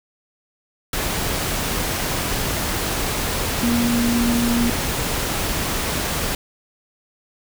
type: tone in noise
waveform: sine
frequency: 237 Hz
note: A#3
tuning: 29 cents sharp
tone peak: -17 dBFS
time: 3.63-4.7 s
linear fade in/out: 2 ms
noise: pink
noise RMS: -23 dBFS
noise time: 0.93-6.35 s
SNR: +3 dB
effects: none